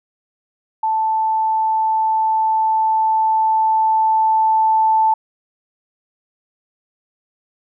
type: tone with level ramp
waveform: sine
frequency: 880 Hz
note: A5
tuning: in tune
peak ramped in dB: -15 to -11 dBFS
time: 0.83-5.14 s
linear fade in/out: 5 ms
effects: none